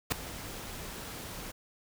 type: noise with ADSR envelope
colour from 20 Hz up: pink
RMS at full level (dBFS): -25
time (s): 0.1-1.52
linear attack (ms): 20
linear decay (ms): 4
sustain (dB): -17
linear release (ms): 14
effects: none